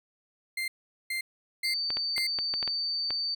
35% pulse tone bursts, 2093 Hz, C7, in tune, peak -28 dBFS, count 4, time 0.57-2.27 s, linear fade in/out 5 ms, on 110 ms, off 420 ms
sine tone, 4581 Hz, D8, 44 cents flat, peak -28 dBFS, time 1.64-3.35 s, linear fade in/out 10 ms
clicks, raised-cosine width 0.3 ms, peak -19 dBFS, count 8, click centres 1.904 / 1.97 / 2.18 / 2.388 / 2.539 / 2.628 / 2.677 / 3.106 s
effects none

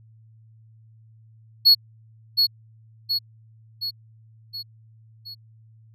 triangle tone with echo, 4357 Hz, C#8, 31 cents flat, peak -9 dBFS, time 1.65-1.75 s, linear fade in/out 20 ms, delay 720 ms, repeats 5, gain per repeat -5 dB, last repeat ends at 5.35 s, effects added 111 Hz sine -49 dBFS peak until 5.94 s

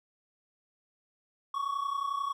triangle tone pair together, 1108.7 / 1139.9 Hz, C#6 / C#6, 0 / +48 cents, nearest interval unison, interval 48 cents, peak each -30 / -33 dBFS, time 1.54-2.33 s, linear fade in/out 5 ms, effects none

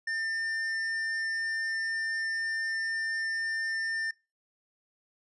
sine tone with hard clipping, 1799 Hz, A6, 38 cents sharp, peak -31 dBFS, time 0.07-4.11 s, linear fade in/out 5 ms, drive 7 dB, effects noise-tail reverb RT60 0.3 s tail -26 dB re dry + resampled to 24000 Hz

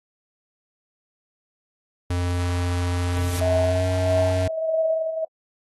square tone with pitch glide, 88.5 to 92.31 Hz, F2 to F#2, +23 to -4 cents, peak -22 dBFS, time 2.1-4.48 s, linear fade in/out 5 ms, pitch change +73 cents, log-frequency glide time 3.64-3.85 s
white noise with exponential growth, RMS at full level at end -29 dBFS, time 2.75-3.4 s, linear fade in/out 5 ms, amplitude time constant 140 ms
sine tone with tremolo, 643 Hz, E5, 43 cents flat, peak -18 dBFS, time 3.41-5.25 s, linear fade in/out 5 ms, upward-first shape triangle, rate 1.6 Hz, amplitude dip 65%
effects AAC 32 kbps

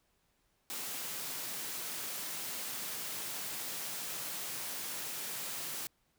white high-pass noise, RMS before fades -40 dBFS, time 0.7-5.87 s, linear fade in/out 0 ms, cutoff 110 Hz, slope 96 dB/octave, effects pink hiss -75 dBFS RMS until 6.18 s

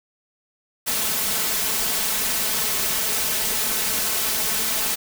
white noise with comb filter, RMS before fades -23 dBFS, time 0.86-4.96 s, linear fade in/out 20 ms, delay 4.6 ms, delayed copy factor +0.65, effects none

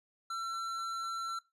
sine tone with hard clipping, 1348 Hz, E6, 38 cents sharp, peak -37 dBFS, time 0.3-1.39 s, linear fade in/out 5 ms, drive 11 dB, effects noise-tail reverb RT60 0.2 s tail -18 dB re dry + resampled to 32000 Hz

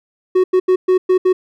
triangle tone bursts at uneven times, 370 Hz, F#4, in tune, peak -7 dBFS, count 6, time 0.35-0.44 / 0.53-0.6 / 0.68-0.76 / 0.88-0.98 / 1.09-1.18 / 1.25-1.33 s, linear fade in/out 10 ms, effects none

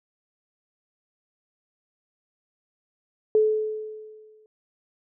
sine tone with exponential decay, 431.6 Hz, A4, 33 cents flat, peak -14 dBFS, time 3.35-4.46 s, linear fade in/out 1 ms, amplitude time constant 240 ms, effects none

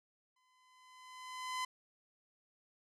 sawtooth tone with exponential growth, 1018 Hz, C6, 48 cents flat, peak -31 dBFS, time 0.36-1.65 s, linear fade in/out 5 ms, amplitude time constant 280 ms, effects low-pass 9000 Hz 12 dB/octave

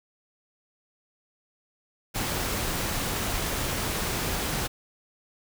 pink noise, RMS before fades -29 dBFS, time 2.14-4.68 s, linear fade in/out 20 ms, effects none

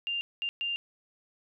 sine tone bursts at uneven times, 2794 Hz, F7, in tune, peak -29 dBFS, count 3, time 0.07-0.21 / 0.42-0.49 / 0.61-0.76 s, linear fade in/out 0 ms, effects none

